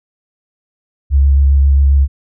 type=tone with vibrato; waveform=sine; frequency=69.3 Hz; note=C#2; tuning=in tune; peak=-6 dBFS; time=1.1-2.08 s; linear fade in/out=50 ms; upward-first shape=square; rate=7.4 Hz; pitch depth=16 cents each way; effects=none